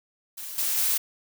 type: noise with level steps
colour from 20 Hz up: blue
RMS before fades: -37 / -26 / -24 dBFS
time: 0.37-0.98 s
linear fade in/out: 10 ms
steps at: 0.58 / 0.77 s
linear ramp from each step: 2 ms
effects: none